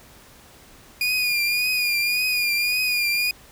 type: tone with vibrato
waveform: 30% pulse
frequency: 2440 Hz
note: D#7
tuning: 34 cents flat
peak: -17 dBFS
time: 1.01-3.31 s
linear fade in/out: 2 ms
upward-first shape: triangle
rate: 1.8 Hz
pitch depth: 54 cents each way
effects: pink hiss -49 dBFS RMS until 3.51 s